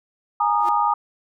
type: chord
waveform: sine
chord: Ab suspended second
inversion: none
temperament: equal with one note detuned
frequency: 830.6 / 932.3 / 1230.2 Hz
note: Ab5 / Bb5 / Eb6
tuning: 0 / 0 / -20 cents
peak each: -21 dBFS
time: 0.4-0.94 s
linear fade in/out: 5 ms
type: tone with exponential growth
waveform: sawtooth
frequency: 349.2 Hz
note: F4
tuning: in tune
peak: -26 dBFS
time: 0.56-0.69 s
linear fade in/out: 1 ms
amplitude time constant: 28 ms
effects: none